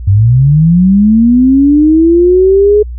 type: linear sweep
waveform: sine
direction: up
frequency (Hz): 92.5 to 423.3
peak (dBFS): -3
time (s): 0.07-2.83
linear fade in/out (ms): 10
effects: added 60 Hz sine -19 dBFS peak until 2.98 s